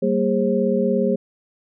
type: tone cluster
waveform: sine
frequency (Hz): 192.8 / 229.8 / 408 / 534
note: G3 / A#3 / G#4 / C5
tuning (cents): -28 / -25 / -31 / +35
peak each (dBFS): -22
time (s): 0.02-1.16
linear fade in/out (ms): 10
effects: none